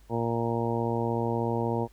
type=harmonic tone; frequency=116.54 Hz; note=A#2; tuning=in tune; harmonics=1 / 2 / 3 / 4 / 5 / 6 / 7 / 8; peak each=-31 / -32 / -33 / -32 / -37 / -39 / -37 / -35 dBFS; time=0.09-1.88 s; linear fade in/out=50 ms; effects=added 50 Hz sine -54 dBFS peak until 1.92 s + pink hiss -63 dBFS RMS until 1.92 s